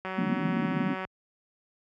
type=click train; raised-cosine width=0.5 ms; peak=-20 dBFS; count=189; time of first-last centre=0.05-1.05 s; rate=188 Hz
type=band-pass noise; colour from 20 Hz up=pink; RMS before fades=-29 dBFS; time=0.17-0.95 s; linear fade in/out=20 ms; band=170 to 280 Hz; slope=48 dB/octave
effects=high-pass 60 Hz 12 dB/octave